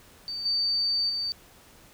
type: tone with level steps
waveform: sine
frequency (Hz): 4595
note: D8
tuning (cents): -39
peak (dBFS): -31 / -23 / -27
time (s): 0.28-1.32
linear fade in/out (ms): 0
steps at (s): 0.45 / 1.09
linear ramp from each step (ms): 10
effects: pink hiss -54 dBFS RMS until 1.93 s